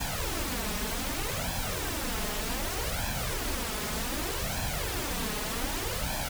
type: noise with flanger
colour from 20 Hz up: pink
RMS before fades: -32 dBFS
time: 0-6.29 s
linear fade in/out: 10 ms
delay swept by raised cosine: 1.2 to 4.8 ms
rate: 0.65 Hz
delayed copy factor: +0.7
effects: none